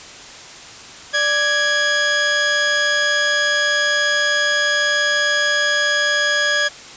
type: tone pair together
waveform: sawtooth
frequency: 587.3 / 1661.1 Hz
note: D5 / G#6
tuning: 0 / 0 cents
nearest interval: octave + tritone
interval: 1800 cents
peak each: -19 / -12 dBFS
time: 1.13-6.69 s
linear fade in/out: 20 ms
effects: white hiss -37 dBFS RMS until 6.96 s + resampled to 16000 Hz